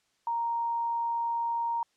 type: tone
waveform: sine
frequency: 932.3 Hz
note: A#5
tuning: in tune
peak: -27 dBFS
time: 0.27-1.83 s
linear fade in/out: 2 ms
effects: white hiss -72 dBFS RMS until 1.96 s + low-pass 7000 Hz 12 dB/octave